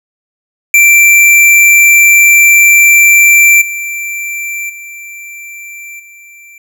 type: tone with level steps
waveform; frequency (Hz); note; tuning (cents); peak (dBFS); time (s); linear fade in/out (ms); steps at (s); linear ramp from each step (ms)
square; 2349; D7; 0; -3 / -17 / -26 / -34; 0.74-6.58; 2; 3.61 / 4.69 / 5.99; 10
effects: none